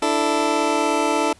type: chord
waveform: 20% pulse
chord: D suspended second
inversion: none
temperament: just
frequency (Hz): 293.7 / 330.4 / 440.5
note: D4 / E4 / A4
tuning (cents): 0 / +4 / +2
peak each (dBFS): -18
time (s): 0.02-1.33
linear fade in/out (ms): 5
effects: pink hiss -51 dBFS RMS until 1.39 s + resampled to 24000 Hz